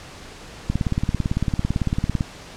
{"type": "click train", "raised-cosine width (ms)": 5, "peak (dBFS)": -8, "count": 28, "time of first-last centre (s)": [0.7, 2.208], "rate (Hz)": 17.9, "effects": ["pink hiss -40 dBFS RMS until 2.56 s", "low-pass 7000 Hz 12 dB/octave"]}